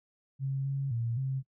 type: tone with pitch steps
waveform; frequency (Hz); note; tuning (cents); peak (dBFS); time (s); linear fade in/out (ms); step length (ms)
sine; 135.6 / 137.4 / 116.4 / 133.3; C#3 / C#3 / A#2 / C3; -38 / -15 / -2 / +33; -29; 0.39-1.43; 50; 260
effects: noise-tail reverb RT60 0.1 s tail -23 dB re dry